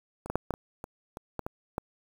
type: clicks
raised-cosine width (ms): 1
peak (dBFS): -26 / -18 / -10 / -14 / -21 / -24 / -25 / -18 / -19 / -16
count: 10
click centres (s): 0.26 / 0.3 / 0.356 / 0.507 / 0.539 / 0.841 / 1.171 / 1.393 / 1.465 / 1.781
effects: 7-bit